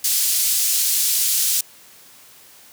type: band-pass noise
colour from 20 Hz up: white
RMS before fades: -19 dBFS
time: 0.04-1.61 s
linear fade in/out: 5 ms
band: 4400 to 15000 Hz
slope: 12 dB/octave
effects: white hiss -47 dBFS RMS until 2.72 s + high-pass 80 Hz 12 dB/octave